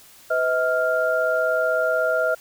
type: tone cluster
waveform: sine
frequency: 504 / 640 / 1397 Hz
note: B4 / D#5 / F6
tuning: +35 / +49 / 0 cents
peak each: -25 / -21 / -23 dBFS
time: 0.3-2.35 s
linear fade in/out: 10 ms
effects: white hiss -49 dBFS RMS until 2.4 s